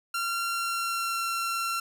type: tone with pitch glide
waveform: sawtooth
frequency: 1375 to 1360.8 Hz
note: F6 to F6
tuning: -27 to -45 cents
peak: -24 dBFS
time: 0.14-1.8 s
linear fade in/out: 5 ms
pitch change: -18 cents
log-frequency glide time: 0.47-1.24 s
effects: none